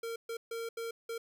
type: tone bursts at uneven times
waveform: square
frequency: 459.5 Hz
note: A#4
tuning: 25 cents flat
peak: -37 dBFS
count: 5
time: 0.03-0.16 / 0.29-0.37 / 0.51-0.69 / 0.77-0.91 / 1.09-1.18 s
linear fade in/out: 5 ms
effects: none